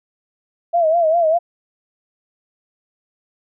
sine tone with vibrato, 659.3 Hz, E5, in tune, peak -12 dBFS, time 0.73-1.39 s, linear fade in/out 20 ms, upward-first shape sine, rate 5 Hz, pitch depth 99 cents each way, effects none

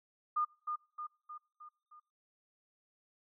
sine tone with echo, 1216 Hz, D#6, 40 cents flat, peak -29 dBFS, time 0.36-0.45 s, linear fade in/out 10 ms, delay 310 ms, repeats 5, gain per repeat -5 dB, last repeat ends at 2 s, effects noise-tail reverb RT60 0.5 s tail -24 dB re dry

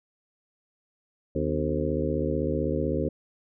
harmonic tone with a mistuned harmonic, 75.8 Hz, D#2, 45 cents flat, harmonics 1 / 2 / 3 / 4 / 5 / 6 / 7, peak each -32 / -32 / -32 / -32 / -32 / -32 / -32 dBFS, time 1.35-3.09 s, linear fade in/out 5 ms, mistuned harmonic 3, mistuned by +130 cents, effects none

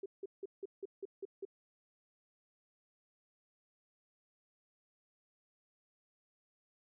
sine tone bursts, 392 Hz, G4, in tune, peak -39 dBFS, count 8, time 0.03-1.452 s, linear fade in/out 5 ms, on 29 ms, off 170 ms, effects none

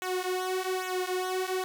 sawtooth tone with flanger, 370 Hz, F#4, in tune, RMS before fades -31 dBFS, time 0.02-1.64 s, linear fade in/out 0 ms, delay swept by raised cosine 0.2 to 5 ms, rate 1.2 Hz, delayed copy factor -0.9, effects none

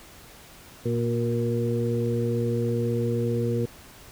harmonic tone with a mistuned harmonic, 117.8 Hz, A#2, 19 cents sharp, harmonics 1 / 2 / 3 / 4, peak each -26 / -29 / -31 / -28 dBFS, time 0.85-3.66 s, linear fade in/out 10 ms, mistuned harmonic 3, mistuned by +28 cents, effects pink hiss -48 dBFS RMS until 4.11 s

